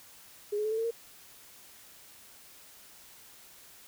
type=tone with pitch steps; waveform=sine; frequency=413.7 / 423.1 / 432.8 / 442.6 / 452.7 / 463 Hz; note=G#4 / G#4 / A4 / A4 / A4 / A#4; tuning=-7 / +32 / -29 / +10 / +49 / -12 cents; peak=-28 dBFS; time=0.52-0.91 s; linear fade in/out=10 ms; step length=65 ms; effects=white hiss -54 dBFS RMS until 3.87 s